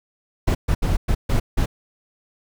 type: noise bursts at uneven times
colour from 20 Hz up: brown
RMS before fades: -18 dBFS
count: 6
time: 0.47-0.55 / 0.68-0.75 / 0.82-0.97 / 1.08-1.15 / 1.29-1.4 / 1.57-1.66 s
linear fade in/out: 10 ms
effects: none